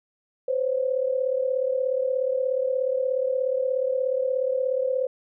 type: tone pair together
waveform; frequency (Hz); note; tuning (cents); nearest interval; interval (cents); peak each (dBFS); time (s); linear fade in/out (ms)
sine; 512 / 548.8; C5 / C#5; -38 / -17; minor second; 121; -23 / -27; 0.48-5.07; 5
effects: none